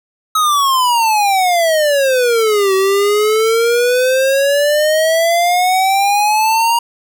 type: exponential two-way sweep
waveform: square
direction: down then up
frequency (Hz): 1283 to 379.6 to 945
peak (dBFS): -11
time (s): 0.35-6.79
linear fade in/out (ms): 5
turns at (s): 2.74
effects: none